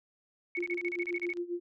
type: tone bursts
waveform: sine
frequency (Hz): 2217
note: C#7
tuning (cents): 0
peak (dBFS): -32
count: 11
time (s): 0.55-1.33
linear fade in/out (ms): 2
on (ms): 40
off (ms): 34
type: click train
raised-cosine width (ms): 0.2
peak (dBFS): -36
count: 24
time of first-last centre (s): 0.57-1.371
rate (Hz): 28.7
type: tone with tremolo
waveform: sine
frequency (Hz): 349.2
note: F4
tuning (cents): 0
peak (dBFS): -30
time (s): 0.57-1.6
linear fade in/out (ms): 10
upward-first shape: sine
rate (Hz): 7.5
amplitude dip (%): 85
effects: none